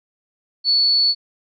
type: tone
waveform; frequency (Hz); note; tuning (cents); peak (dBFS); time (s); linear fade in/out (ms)
sine; 4435; C#8; 0; -13; 0.64-1.15; 50
effects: none